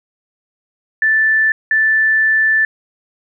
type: tone bursts at uneven times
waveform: sine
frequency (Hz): 1760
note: A6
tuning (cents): 0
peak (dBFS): -10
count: 2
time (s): 1.02-1.52 / 1.71-2.65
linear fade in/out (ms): 2
effects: none